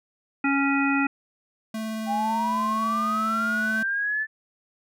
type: harmonic tone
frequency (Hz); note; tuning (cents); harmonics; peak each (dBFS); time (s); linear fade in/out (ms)
277.4; C#4; +1; 1 / 3 / 5 / 7 / 9; -22 / -30 / -27 / -31 / -28; 0.44-1.07; 5
type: tone with vibrato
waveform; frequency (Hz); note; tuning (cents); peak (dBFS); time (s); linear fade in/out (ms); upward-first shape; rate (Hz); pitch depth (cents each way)
square; 220; A3; 0; -29; 1.74-3.83; 5; triangle; 18; 9
type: linear sweep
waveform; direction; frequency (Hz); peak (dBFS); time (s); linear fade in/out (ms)
sine; up; 783 to 1760; -23; 2.06-4.27; 50
effects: none